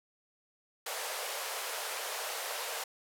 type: band-pass noise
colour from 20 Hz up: pink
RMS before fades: -38 dBFS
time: 0.86-2.84 s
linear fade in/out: 5 ms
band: 460 to 15000 Hz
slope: 48 dB/octave
effects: none